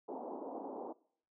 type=band-pass noise; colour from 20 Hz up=pink; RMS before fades=-44 dBFS; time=0.08-0.93 s; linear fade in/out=10 ms; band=250 to 930 Hz; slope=48 dB/octave; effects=noise-tail reverb RT60 0.6 s tail -22 dB re dry